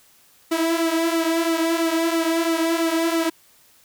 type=tone with flanger; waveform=sawtooth; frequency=329.6 Hz; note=E4; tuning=in tune; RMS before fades=-21 dBFS; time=0.51-3.3 s; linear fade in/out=10 ms; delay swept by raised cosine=1.8 to 5.4 ms; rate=3 Hz; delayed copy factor=-0.65; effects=white hiss -55 dBFS RMS until 3.84 s